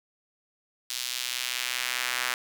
sawtooth tone with high-pass filter sweep, 124.8 Hz, B2, 19 cents sharp, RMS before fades -31 dBFS, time 0.9-2.34 s, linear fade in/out 0 ms, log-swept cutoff 4000 to 1600 Hz, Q 1.2, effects none

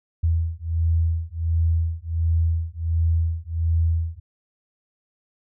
sine beating tone pair, 81.8 / 83.2 Hz, E2 / E2, -13 / +17 cents, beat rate 1.4 Hz, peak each -22 dBFS, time 0.23-4.2 s, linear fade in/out 10 ms, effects none

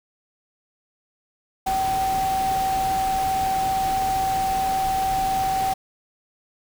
sine tone in noise, 767 Hz, G5, 38 cents flat, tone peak -20 dBFS, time 1.66-5.74 s, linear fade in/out 10 ms, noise pink, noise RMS -32 dBFS, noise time 1.66-5.74 s, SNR +9 dB, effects none

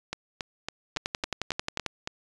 two click trains, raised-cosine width 0.2 ms, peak -11 / -14 dBFS, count 11 / 8, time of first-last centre 0.97-1.863 / 0.13-2.074 s, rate 11.2 / 3.6 Hz, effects resampled to 22050 Hz

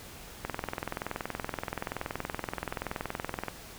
click train, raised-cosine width 0.5 ms, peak -17 dBFS, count 65, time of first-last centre 0.45-3.483 s, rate 21.1 Hz, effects pink hiss -47 dBFS RMS until 3.78 s

